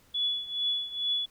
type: tone with tremolo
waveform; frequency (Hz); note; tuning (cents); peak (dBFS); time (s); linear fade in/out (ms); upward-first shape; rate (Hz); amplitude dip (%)
sine; 3414; G#7; +47; -24; 0.14-1.26; 10; triangle; 2.3; 85
effects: pink hiss -62 dBFS RMS until 1.3 s